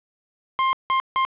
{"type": "tone bursts at uneven times", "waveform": "40% pulse", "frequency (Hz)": 1057, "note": "C6", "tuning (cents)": 17, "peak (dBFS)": -17, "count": 3, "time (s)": [[0.59, 0.73], [0.9, 1], [1.16, 1.25]], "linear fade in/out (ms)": 0, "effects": ["resampled to 8000 Hz", "8-bit"]}